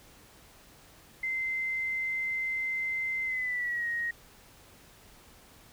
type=tone with pitch glide; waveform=sine; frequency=2074 to 1880 Hz; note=C7 to A#6; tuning=-16 to +14 cents; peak=-29 dBFS; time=1.23-4.11 s; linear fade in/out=5 ms; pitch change=-170 cents; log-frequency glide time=3.24-3.87 s; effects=pink hiss -56 dBFS RMS until 5.72 s